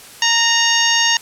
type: harmonic tone with a mistuned harmonic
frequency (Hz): 924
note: A#5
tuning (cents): -16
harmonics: 1 / 2 / 3 / 4 / 5 / 6 / 7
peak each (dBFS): -22 / -18 / -18 / -22 / -24 / -20 / -20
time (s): 0.22-1.17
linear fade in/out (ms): 2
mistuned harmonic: 3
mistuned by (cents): +38
effects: white hiss -39 dBFS RMS until 1.21 s + low-pass 12000 Hz 12 dB/octave